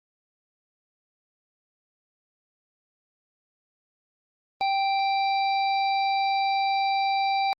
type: harmonic tone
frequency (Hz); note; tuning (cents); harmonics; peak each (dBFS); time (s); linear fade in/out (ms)
784; G5; 0; 1 / 3 / 5 / 6; -22 / -32 / -36 / -38; 4.61-7.53; 0
effects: Opus 24 kbps